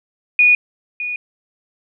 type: tone with echo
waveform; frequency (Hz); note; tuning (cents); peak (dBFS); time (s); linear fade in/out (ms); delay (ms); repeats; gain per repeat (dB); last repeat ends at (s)
sine; 2459; D#7; -21; -8; 0.39-0.55; 2; 610; 1; -13; 1.16
effects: none